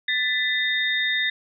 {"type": "tone cluster", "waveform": "sine", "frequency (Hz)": [1759, 1997, 3672], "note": ["A6", "B6", "A#7"], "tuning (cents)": [-1, 19, -27], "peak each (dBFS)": -25, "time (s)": [0.08, 1.3], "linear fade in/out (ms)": 5, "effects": []}